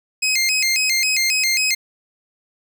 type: tone with vibrato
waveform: 20% pulse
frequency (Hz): 2312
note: D7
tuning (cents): -28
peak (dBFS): -11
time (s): 0.22-1.75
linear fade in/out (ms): 10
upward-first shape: square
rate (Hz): 3.7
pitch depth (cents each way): 160
effects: none